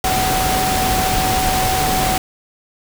sine tone in noise, 751 Hz, F#5, 26 cents sharp, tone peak -18 dBFS, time 0.04-2.18 s, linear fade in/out 2 ms, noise pink, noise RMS -19 dBFS, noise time 0.04-2.18 s, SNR -2 dB, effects none

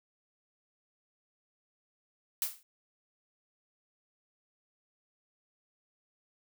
blue noise with exponential decay, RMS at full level -28 dBFS, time 2.42-2.63 s, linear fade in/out 1 ms, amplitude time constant 44 ms, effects none

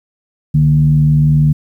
sine tone with frequency modulation, 149 Hz, D3, 25 cents sharp, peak -7 dBFS, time 0.54-1.53 s, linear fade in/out 10 ms, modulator 82.2 Hz, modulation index 0.46, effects 8-bit

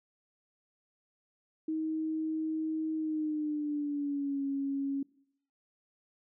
sine tone with pitch glide, 315.7 to 276.4 Hz, D#4 to C#4, +25 to -5 cents, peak -30 dBFS, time 1.68-5.03 s, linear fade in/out 5 ms, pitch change -230 cents, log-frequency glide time 2.95-4.44 s, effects noise-tail reverb RT60 0.7 s tail -23 dB re dry

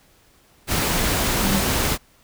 sine tone in noise, 196 Hz, G3, in tune, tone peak -20 dBFS, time 1.41-1.62 s, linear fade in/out 50 ms, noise pink, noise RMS -21 dBFS, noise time 0.67-1.98 s, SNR -2 dB, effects pink hiss -56 dBFS RMS until 2.23 s

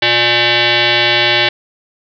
sine tone with frequency modulation, 597 Hz, D5, 28 cents sharp, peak -9 dBFS, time 0.02-1.49 s, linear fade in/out 5 ms, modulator 477 Hz, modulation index 7.4, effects none

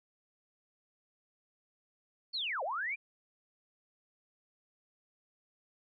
sine linear two-way sweep, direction down then up, 4558 to 493.9 to 2452 Hz, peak -33 dBFS, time 2.33-2.96 s, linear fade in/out 20 ms, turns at 2.63 s, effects none

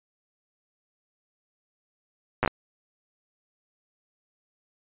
slowing click train, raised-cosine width 0.5 ms, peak -8 dBFS, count 5, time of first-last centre 2.43-2.477 s, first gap 8 ms, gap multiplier 1.26, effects resampled to 8000 Hz

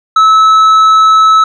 triangle tone with tanh clipping, 1300 Hz, E6, 24 cents flat, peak -4 dBFS, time 0.16-1.44 s, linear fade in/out 5 ms, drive 10 dB, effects none

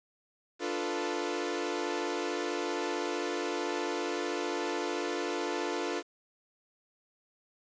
sawtooth chord, B half-diminished seventh, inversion first, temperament equal, 293.7 / 349.2 / 440 / 493.9 Hz, D4 / F4 / A4 / B4, 0 / 0 / 0 / 0 cents, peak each -34 / -31 / -33 / -35 dBFS, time 0.59-6.03 s, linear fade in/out 50 ms, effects resampled to 16000 Hz + 9-bit

